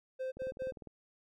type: tone bursts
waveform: triangle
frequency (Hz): 520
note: C5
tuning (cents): -11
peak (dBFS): -33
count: 3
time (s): 0.19-0.72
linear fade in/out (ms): 20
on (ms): 130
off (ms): 70
type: click train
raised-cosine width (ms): 2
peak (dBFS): -35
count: 11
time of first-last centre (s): 0.37-0.873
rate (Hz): 19.9
effects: none